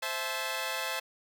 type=chord; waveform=10% pulse; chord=A minor; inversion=first; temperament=equal with one note detuned; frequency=523.3 / 659.3 / 863.9 Hz; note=C5 / E5 / A5; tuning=0 / 0 / -32 cents; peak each=-28 dBFS; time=0.02-1 s; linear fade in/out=10 ms; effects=none